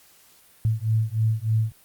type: beating tone pair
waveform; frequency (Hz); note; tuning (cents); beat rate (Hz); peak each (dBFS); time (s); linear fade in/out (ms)
sine; 109.1 / 112.4; A2 / A2; -14 / +37; 3.3; -23 / -23; 0.65-1.72; 0
effects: white hiss -55 dBFS RMS until 1.84 s + Opus 48 kbps